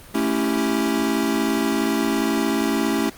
square chord, A dominant seventh, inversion none, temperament equal, 220 / 277.2 / 329.6 / 392 Hz, A3 / C#4 / E4 / G4, 0 / 0 / 0 / 0 cents, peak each -25 / -24 / -26 / -28 dBFS, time 0.14-3.1 s, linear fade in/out 10 ms, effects pink hiss -44 dBFS RMS until 3.17 s + Opus 32 kbps

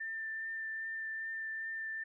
sine tone with vibrato, 1786 Hz, A6, 25 cents sharp, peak -37 dBFS, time 0-2.04 s, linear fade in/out 10 ms, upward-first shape triangle, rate 2.5 Hz, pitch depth 13 cents each way, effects none

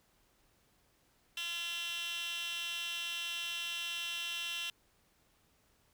15% pulse tone with high-pass filter, 341.7 Hz, F4, 38 cents flat, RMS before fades -39 dBFS, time 1.37-4.7 s, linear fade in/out 2 ms, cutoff 2700 Hz, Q 5.4, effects pink hiss -71 dBFS RMS until 5.93 s

